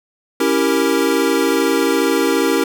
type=chord; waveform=square; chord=C# diminished seventh; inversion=none; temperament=equal; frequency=277.2 / 329.6 / 392 / 466.2 Hz; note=C#4 / E4 / G4 / Bb4; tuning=0 / 0 / 0 / 0 cents; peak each=-20 dBFS; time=0.4-2.64 s; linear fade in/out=5 ms; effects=none